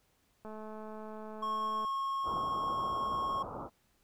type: click train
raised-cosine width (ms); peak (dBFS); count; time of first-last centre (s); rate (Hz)
1; -33; 303; 0.45-1.848; 216
type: tone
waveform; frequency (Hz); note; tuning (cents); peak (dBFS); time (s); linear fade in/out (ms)
triangle; 1088; C#6; -33; -30; 1.42-3.43; 10
type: low-pass noise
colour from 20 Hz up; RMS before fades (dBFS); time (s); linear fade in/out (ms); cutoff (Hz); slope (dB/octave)
white; -42; 2.23-3.7; 50; 1300; 96
effects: pink hiss -72 dBFS RMS until 4.03 s